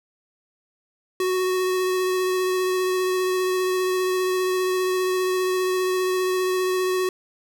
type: tone with vibrato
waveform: square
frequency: 370 Hz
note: F#4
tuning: in tune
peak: -21 dBFS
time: 1.2-7.09 s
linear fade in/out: 2 ms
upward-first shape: triangle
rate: 15 Hz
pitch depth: 16 cents each way
effects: none